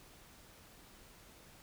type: silence
effects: pink hiss -59 dBFS RMS until 1.62 s